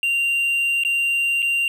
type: tone with dropouts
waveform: triangle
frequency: 2773 Hz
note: F7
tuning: 13 cents flat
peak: -16 dBFS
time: 0.03-1.68 s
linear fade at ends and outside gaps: 1 ms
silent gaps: 0.836-0.849 / 1.421-1.426 s
effects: none